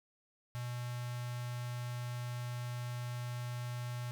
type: tone with notch filter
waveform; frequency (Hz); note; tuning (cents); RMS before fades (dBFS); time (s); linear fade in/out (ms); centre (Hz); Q
square; 122; B2; -21; -40; 0.55-4.11; 0; 340; 0.68
effects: none